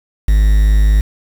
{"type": "tone with quantisation", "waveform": "triangle", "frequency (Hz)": 51.91, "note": "G#1", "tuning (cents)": 0, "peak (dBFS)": -5, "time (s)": [0.28, 1.01], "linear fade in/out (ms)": 5, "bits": 5, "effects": []}